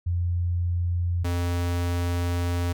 sine / square tone pair in turn, 87.31 / 87.31 Hz, F2 / F2, 0 / 0 cents, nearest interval unison, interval 0 cents, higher neither, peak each -22 / -24 dBFS, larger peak first, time 0.06-1.24 / 1.24-2.73 s, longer second, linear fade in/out 10 ms, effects none

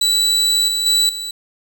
35% pulse tone with level steps, 3951 Hz, B7, in tune, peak -11 / -15 / -10 / -22 dBFS, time 0.01-1.31 s, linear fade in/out 5 ms, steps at 0.68 / 0.86 / 1.09 s, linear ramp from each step 2 ms, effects none

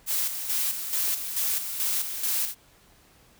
blue noise with tremolo, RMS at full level -26 dBFS, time 0.06-2.55 s, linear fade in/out 50 ms, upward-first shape square, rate 2.3 Hz, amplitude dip 55%, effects pink hiss -58 dBFS RMS until 3.39 s

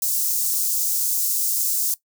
white high-pass noise, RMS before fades -22 dBFS, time 0.02-1.94 s, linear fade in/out 2 ms, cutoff 5800 Hz, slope 24 dB/octave, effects noise-tail reverb RT60 0.1 s tail -17 dB re dry

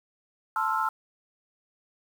sine chord, F major seventh, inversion first, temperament equal with one note detuned, 880 / 1046.5 / 1322.3 / 1396.9 Hz, A5 / C6 / E6 / F6, 0 / 0 / +5 / 0 cents, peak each -29 / -31 / -28 / -32 dBFS, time 0.56-0.89 s, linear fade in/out 2 ms, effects 8-bit

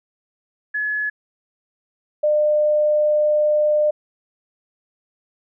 sine tone pair in turn, 1702 / 601.7 Hz, G#6 / D5, +42 / +42 cents, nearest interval octave + tritone, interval 1800 cents, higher first, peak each -20 / -14 dBFS, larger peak second, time 0.74-1.1 / 2.23-3.91 s, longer second, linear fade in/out 10 ms, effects none

